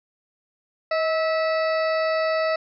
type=harmonic tone with a mistuned harmonic; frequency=651 Hz; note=E5; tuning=22 cents flat; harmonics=1 / 2 / 3 / 4 / 6 / 7 / 8; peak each=-21 / -28 / -30 / -36 / -42 / -38 / -42 dBFS; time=0.91-2.56 s; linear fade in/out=5 ms; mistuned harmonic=1; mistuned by=-39 cents; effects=none